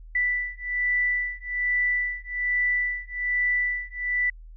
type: beating tone pair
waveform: sine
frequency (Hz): 1975.5 / 1976.7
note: B6 / B6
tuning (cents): 0 / +1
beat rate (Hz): 1.2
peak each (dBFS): -26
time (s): 0.15-4.3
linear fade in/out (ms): 5
effects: added 40 Hz sine -41 dBFS peak until 4.56 s